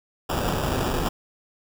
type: noise with sample-and-hold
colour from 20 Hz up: pink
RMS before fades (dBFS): -25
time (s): 0.29-1.09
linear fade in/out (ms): 10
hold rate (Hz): 2100
effects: none